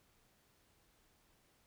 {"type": "silence", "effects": ["pink hiss -72 dBFS RMS until 1.66 s"]}